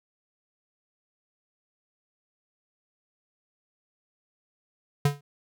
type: tone with exponential decay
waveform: square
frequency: 143.5 Hz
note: D3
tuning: 40 cents flat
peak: -17 dBFS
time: 5.05-5.21 s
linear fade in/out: 5 ms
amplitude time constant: 33 ms
effects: none